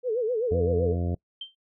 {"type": "tone with vibrato", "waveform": "sine", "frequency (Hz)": 466.2, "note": "A#4", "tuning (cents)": 0, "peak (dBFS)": -23, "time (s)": [0.03, 0.96], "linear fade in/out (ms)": 50, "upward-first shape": "sine", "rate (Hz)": 7.8, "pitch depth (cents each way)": 150}
{"type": "harmonic tone", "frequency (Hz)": 87.1, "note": "F2", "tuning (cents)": -4, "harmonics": [1, 2, 3, 4, 5, 6, 7, 8], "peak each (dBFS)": [-26, -32, -36, -38, -40, -42, -43, -44], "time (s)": [0.51, 1.15], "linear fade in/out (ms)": 5}
{"type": "tone with exponential decay", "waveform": "sine", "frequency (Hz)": 3136, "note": "G7", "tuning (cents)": 0, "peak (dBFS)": -30, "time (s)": [1.41, 1.55], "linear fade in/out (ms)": 5, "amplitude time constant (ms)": 29}
{"effects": ["noise-tail reverb RT60 0.1 s tail -23 dB re dry"]}